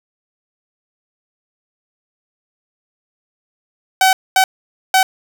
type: tone bursts at uneven times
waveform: sawtooth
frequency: 759 Hz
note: F#5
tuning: 44 cents sharp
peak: -5 dBFS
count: 3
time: 4.01-4.13 / 4.36-4.44 / 4.94-5.03 s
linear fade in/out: 2 ms
effects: none